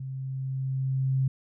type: tone with level ramp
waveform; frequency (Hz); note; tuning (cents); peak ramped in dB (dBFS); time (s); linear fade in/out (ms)
sine; 132.8; C3; +26; -33 to -21; 0-1.28; 5
effects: none